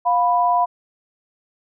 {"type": "tone pair together", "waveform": "sine", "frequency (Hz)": [706, 987.8], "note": ["F5", "B5"], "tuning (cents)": [19, 0], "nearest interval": "tritone", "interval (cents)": 581, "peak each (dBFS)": -17, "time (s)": [0.05, 0.66], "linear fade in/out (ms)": 20, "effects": []}